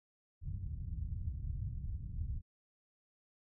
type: low-pass noise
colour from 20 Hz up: white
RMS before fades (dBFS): -40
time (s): 0.41-2.42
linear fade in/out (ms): 50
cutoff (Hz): 110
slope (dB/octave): 24
effects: none